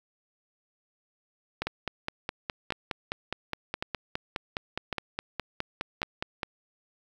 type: two click trains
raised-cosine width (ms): 0.3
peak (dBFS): -14 / -14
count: 5 / 24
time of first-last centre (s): 1.62-6.03 / 1.67-6.432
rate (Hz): 0.907 / 4.83
effects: 8-bit